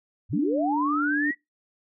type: linear sweep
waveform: sine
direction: up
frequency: 69.3 to 1975.5 Hz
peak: -24 dBFS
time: 0.29-1.35 s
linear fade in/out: 50 ms
type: tone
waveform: sine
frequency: 294.1 Hz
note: D4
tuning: 3 cents sharp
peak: -24 dBFS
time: 0.33-1.31 s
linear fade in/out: 5 ms
effects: noise-tail reverb RT60 0.2 s tail -26 dB re dry